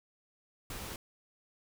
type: noise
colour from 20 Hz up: pink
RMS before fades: -42 dBFS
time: 0.7-0.96 s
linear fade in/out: 2 ms
effects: none